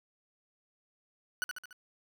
40% pulse tone with echo, 1480 Hz, F#6, in tune, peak -29 dBFS, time 1.42-1.44 s, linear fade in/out 0 ms, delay 72 ms, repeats 4, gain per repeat -5 dB, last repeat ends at 1.728 s, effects none

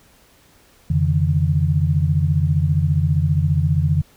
sine tone cluster, 87.4 / 140.8 / 155.7 Hz, F2 / C#3 / D#3, +2 / +27 / +2 cents, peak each -19 dBFS, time 0.9-4.02 s, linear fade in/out 5 ms, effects pink hiss -53 dBFS RMS until 4.16 s

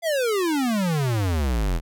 square exponential sweep, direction down, 694 to 38.89 Hz, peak -21 dBFS, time 0.02-1.81 s, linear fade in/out 50 ms, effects none

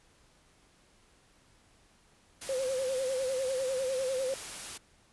white noise, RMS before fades -41 dBFS, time 2.41-4.78 s, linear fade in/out 10 ms
sine tone with vibrato, 523 Hz, C5, 1 cent flat, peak -29 dBFS, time 2.49-4.34 s, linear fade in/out 2 ms, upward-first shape sine, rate 10 Hz, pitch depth 67 cents each way
effects pink hiss -64 dBFS RMS until 5.12 s + resampled to 24000 Hz

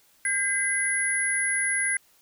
sine tone cluster, 1603 / 2024 / 10270 Hz, G6 / B6 / E9, +38 / +42 / -46 cents, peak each -29 / -27 / -26 dBFS, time 0.25-1.97 s, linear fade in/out 2 ms, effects white hiss -61 dBFS RMS until 2.21 s

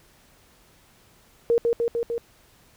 sine tone with echo, 467.9 Hz, A#4, 6 cents sharp, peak -16 dBFS, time 1.5-1.58 s, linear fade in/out 0 ms, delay 150 ms, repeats 4, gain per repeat -2 dB, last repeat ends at 2.18 s, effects pink hiss -57 dBFS RMS until 2.76 s

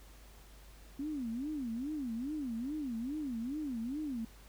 sine tone with vibrato, 263.8 Hz, C4, 14 cents sharp, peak -35 dBFS, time 0.99-4.25 s, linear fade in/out 5 ms, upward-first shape sine, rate 2.4 Hz, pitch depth 280 cents each way, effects added 50 Hz sine -54 dBFS peak until 4.48 s + pink hiss -60 dBFS RMS until 4.48 s

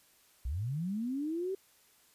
sine linear sweep, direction up, 54.2 to 392.6 Hz, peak -32 dBFS, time 0.45-1.55 s, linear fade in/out 5 ms, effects white hiss -65 dBFS RMS until 2.14 s + resampled to 32000 Hz

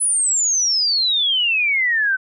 sine exponential sweep, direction down, 10190 to 1505 Hz, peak -15 dBFS, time 0-2.17 s, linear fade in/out 20 ms, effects none

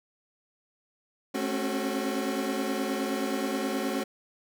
30% pulse tone cluster, 217.6 / 267 / 276.5 / 374.7 Hz, A3 / C4 / C#4 / F#4, -19 / +35 / -4 / +22 cents, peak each -31 dBFS, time 1.34-4.04 s, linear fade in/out 10 ms, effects none

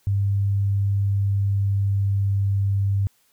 sine tone with pitch glide, 99.6 to 98.97 Hz, G2 to G2, +28 to +17 cents, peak -18 dBFS, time 0.07-3.07 s, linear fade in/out 0 ms, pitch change -11 cents, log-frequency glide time 0.96-2.56 s, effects white hiss -63 dBFS RMS until 3.32 s

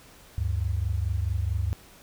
sine tone pair together, 73.42 / 98 Hz, D2 / G2, 0 / 0 cents, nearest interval perfect fourth, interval 500 cents, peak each -27 dBFS, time 0.38-1.73 s, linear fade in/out 0 ms, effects pink hiss -52 dBFS RMS until 2.02 s

